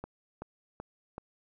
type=click train; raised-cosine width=1 ms; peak=-25 dBFS; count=4; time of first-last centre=0.04-1.181 s; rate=2.63 Hz; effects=none